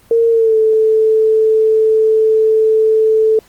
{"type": "tone with pitch glide", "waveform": "sine", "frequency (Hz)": [460, 438.7], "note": ["A#4", "A4"], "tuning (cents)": [-23, -5], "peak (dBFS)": -8, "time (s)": [0.11, 3.39], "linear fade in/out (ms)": 2, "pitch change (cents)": -82, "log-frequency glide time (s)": [0.3, 0.57], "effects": ["pink hiss -48 dBFS RMS until 3.48 s", "Opus 24 kbps"]}